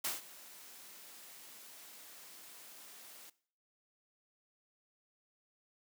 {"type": "noise with ADSR envelope", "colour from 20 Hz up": "white", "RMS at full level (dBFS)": -35, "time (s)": [0.04, 3.3], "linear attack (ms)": 8, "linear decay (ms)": 160, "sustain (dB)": -19, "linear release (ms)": 7, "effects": ["noise-tail reverb RT60 0.5 s tail -19 dB re dry", "high-pass 200 Hz 12 dB/octave"]}